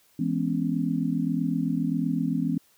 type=chord; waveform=sine; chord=C# minor seventh; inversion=first; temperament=just; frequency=166.31 / 207.9 / 249.5 / 277.2 Hz; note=E3 / G#3 / B3 / C#4; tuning=+16 / +2 / +18 / 0 cents; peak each=-28 / -31 / -28 / -29 dBFS; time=0.19-2.58 s; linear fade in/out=5 ms; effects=white hiss -62 dBFS RMS until 2.77 s